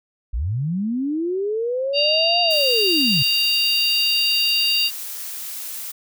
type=linear two-way sweep; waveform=sine; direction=up then down; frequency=47 to 712 to 121.3 Hz; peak=-20 dBFS; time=0.33-3.23 s; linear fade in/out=10 ms; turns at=2.41 s
type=harmonic tone; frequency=932.3 Hz; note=A#5; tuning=in tune; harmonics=3 / 4 / 5; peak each=-19 / -27 / -20 dBFS; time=1.93-4.91 s; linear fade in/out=50 ms
type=noise; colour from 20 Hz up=blue; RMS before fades=-31 dBFS; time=2.5-5.92 s; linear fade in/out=10 ms
effects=none